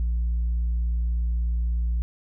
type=tone with tanh clipping; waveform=sine; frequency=58.27 Hz; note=A#1; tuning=in tune; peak=-22 dBFS; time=0-2.02 s; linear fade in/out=0 ms; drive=1 dB; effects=none